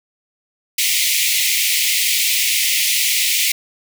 pink high-pass noise, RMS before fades -17 dBFS, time 0.78-3.52 s, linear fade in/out 5 ms, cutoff 2000 Hz, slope 96 dB/octave, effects none

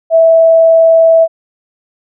sine tone with vibrato, 655 Hz, E5, 11 cents flat, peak -3 dBFS, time 0.1-1.28 s, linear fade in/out 50 ms, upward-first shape triangle, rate 20 Hz, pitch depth 9 cents each way, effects none

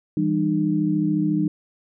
sine tone cluster, 163.8 / 197.8 / 303.8 Hz, E3 / G3 / D#4, -11 / +16 / -41 cents, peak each -24 / -24 / -21 dBFS, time 0.17-1.48 s, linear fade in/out 2 ms, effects none

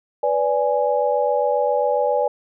sine chord, G# diminished, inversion first, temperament equal with one note detuned, 493.9 / 581.3 / 830.6 Hz, B4 / D5 / G#5, 0 / -18 / 0 cents, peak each -21 / -20 / -22 dBFS, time 0.23-2.28 s, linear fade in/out 5 ms, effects none

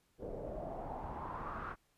pink noise with low-pass filter sweep, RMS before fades -43 dBFS, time 0.18-1.76 s, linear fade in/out 50 ms, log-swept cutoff 480 to 1400 Hz, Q 4.8, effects pink hiss -75 dBFS RMS until 1.97 s + resampled to 32000 Hz

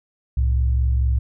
sine tone pair together, 66.2 / 110.76 Hz, C2 / A2, +21 / +12 cents, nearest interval major sixth, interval 891 cents, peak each -16 / -25 dBFS, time 0.37-1.19 s, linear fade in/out 5 ms, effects none

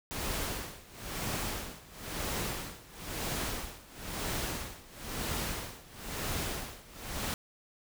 pink noise with tremolo, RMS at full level -34 dBFS, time 0.11-7.34 s, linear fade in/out 0 ms, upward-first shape sine, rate 1 Hz, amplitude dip 90%, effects none

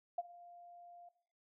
sine tone with ADSR envelope, 698.5 Hz, F5, in tune, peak -32 dBFS, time 0.18-1.09 s, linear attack 5 ms, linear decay 33 ms, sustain -21 dB, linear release 6 ms, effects noise-tail reverb RT60 0.6 s tail -17 dB re dry

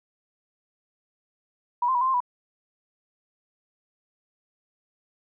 sine tone with pitch steps, 968 / 1042 / 970 / 1040 / 1054 / 982 Hz, B5 / C6 / B5 / C6 / C6 / B5, -35 / -7 / -31 / -11 / +12 / -10 cents, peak -20 dBFS, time 1.82-2.204 s, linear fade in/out 5 ms, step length 64 ms, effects none

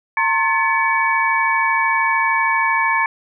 sine tone cluster, 913 / 1066 / 1732 / 2261 Hz, A#5 / C6 / A6 / C#7, -36 / +32 / -28 / +34 cents, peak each -20 dBFS, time 0.17-3.06 s, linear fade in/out 2 ms, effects none

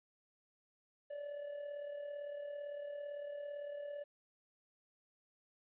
triangle tone with amplitude modulation, 579 Hz, D5, 25 cents flat, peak -38 dBFS, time 1.1-4.04 s, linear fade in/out 10 ms, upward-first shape sine, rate 37.8 Hz, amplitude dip 50%, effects resampled to 8000 Hz + 13-bit

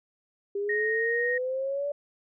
sine exponential sweep, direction up, 398.3 to 582 Hz, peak -27 dBFS, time 0.55-1.92 s, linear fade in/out 5 ms
sine tone, 1864.7 Hz, A#6, in tune, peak -26 dBFS, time 0.69-1.38 s, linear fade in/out 5 ms
effects none

